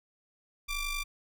sawtooth ring-modulated tone, 1174.7 Hz, D6, in tune, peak -25 dBFS, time 0.68-1.04 s, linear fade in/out 20 ms, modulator 1200 Hz, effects none

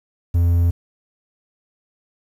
triangle tone, 85.9 Hz, F2, 28 cents flat, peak -11 dBFS, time 0.34-0.71 s, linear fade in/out 10 ms, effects 8-bit

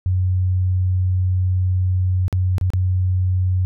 sine tone with dropouts, 92.1 Hz, F#2, 7 cents flat, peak -15 dBFS, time 0.06-3.65 s, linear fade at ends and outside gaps 0 ms, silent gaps 2.281-2.327 / 2.582-2.612 / 2.703-2.735 s, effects none

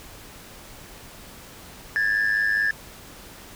sine tone pair together, 1655.2 / 1760 Hz, G#6 / A6, -6 / 0 cents, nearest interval minor second, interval 106 cents, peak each -21 / -20 dBFS, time 1.96-2.71 s, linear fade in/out 0 ms, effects tanh soft clip ceiling -16 dBFS + pink hiss -44 dBFS RMS until 3.55 s

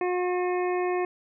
harmonic tone, 360 Hz, F#4, 47 cents flat, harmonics 1 / 2 / 3 / 5 / 6 / 7, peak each -25 / -31 / -35 / -39 / -41 / -42 dBFS, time 0.01-1.05 s, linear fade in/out 2 ms, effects none

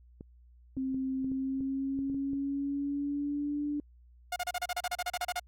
clicks, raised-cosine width 3 ms, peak -31 dBFS, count 10, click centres 0.209 / 0.768 / 0.945 / 1.245 / 1.317 / 1.607 / 1.99 / 2.099 / 2.145 / 2.333 s
sine tone with pitch glide, 263.8 to 292.7 Hz, C4 to D4, +14 to -6 cents, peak -30 dBFS, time 0.77-3.8 s, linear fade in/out 2 ms, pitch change +180 cents, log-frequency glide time 1.22-3.65 s
sawtooth tone bursts, 716 Hz, F5, 43 cents sharp, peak -27 dBFS, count 15, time 4.32-5.397 s, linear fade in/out 5 ms, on 41 ms, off 33 ms
effects added 60 Hz sine -55 dBFS peak until 5.47 s + AAC 48 kbps

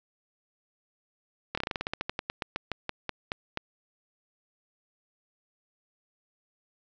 slowing click train, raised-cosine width 0.3 ms, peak -14 dBFS, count 21, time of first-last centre 1.55-3.574 s, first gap 25 ms, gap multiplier 1.13, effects resampled to 16000 Hz + 9-bit

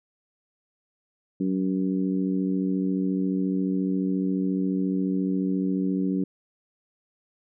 harmonic tone, 94.3 Hz, F#2, 33 cents sharp, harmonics 2 / 3 / 4 / 5, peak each -25 / -26 / -34 / -40 dBFS, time 1.4-6.24 s, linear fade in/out 5 ms, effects none

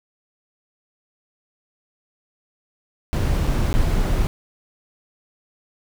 brown noise with dropouts, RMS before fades -19 dBFS, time 3.13-4.27 s, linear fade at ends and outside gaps 0 ms, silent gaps 3.469-3.473 / 3.728-3.74 s, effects none

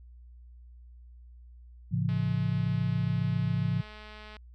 sine chord, A augmented, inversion none, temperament just, 110 / 137.5 / 171.88 Hz, A2 / C#3 / E#3, 0 / -14 / -27 cents, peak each -30 dBFS, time 1.91-3.82 s, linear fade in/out 20 ms
click train, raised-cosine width 0.3 ms, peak -32 dBFS, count 486, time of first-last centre 2.09-4.367 s, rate 213 Hz
effects added 60 Hz sine -48 dBFS peak until 4.54 s

